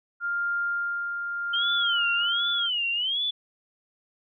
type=tone with tremolo; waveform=sine; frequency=1400 Hz; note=F6; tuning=4 cents sharp; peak=-24 dBFS; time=0.2-2.7 s; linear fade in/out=50 ms; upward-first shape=sine; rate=0.73 Hz; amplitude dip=40%
type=tone with vibrato; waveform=sine; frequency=3088 Hz; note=G7; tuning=27 cents flat; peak=-24 dBFS; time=1.53-3.31 s; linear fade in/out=10 ms; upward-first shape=sine; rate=1.3 Hz; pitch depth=200 cents each way
effects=none